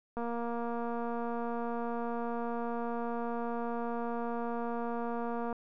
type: click train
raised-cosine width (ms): 1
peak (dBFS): -24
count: 1260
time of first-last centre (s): 0.17-5.527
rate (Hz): 235
effects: none